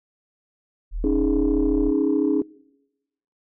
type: tone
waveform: sine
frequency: 40.04 Hz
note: E1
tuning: 50 cents flat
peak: -24 dBFS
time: 0.91-1.93 s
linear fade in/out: 50 ms
type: chord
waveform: sine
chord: C# suspended second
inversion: none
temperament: equal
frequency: 277.2 / 311.1 / 415.3 Hz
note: C#4 / D#4 / G#4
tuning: 0 / 0 / 0 cents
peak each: -21 / -21 / -23 dBFS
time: 1.04-2.42 s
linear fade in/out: 2 ms
effects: noise-tail reverb RT60 1.0 s tail -24 dB re dry + tanh soft clip ceiling -11 dBFS